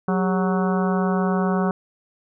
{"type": "harmonic tone with a mistuned harmonic", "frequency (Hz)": 185.5, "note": "F#3", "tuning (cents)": 5, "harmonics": [1, 2, 3, 4, 5, 6, 7, 8], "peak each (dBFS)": [-20, -26, -30, -29, -33, -31, -33, -35], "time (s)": [0.08, 1.71], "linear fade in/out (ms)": 2, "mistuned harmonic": 2, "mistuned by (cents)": 130, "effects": []}